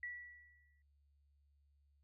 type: tone with exponential decay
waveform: sine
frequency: 1948 Hz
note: B6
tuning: 24 cents flat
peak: -40 dBFS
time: 0.03-0.82 s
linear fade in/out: 2 ms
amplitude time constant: 170 ms
effects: added 71 Hz sine -70 dBFS peak until 2.03 s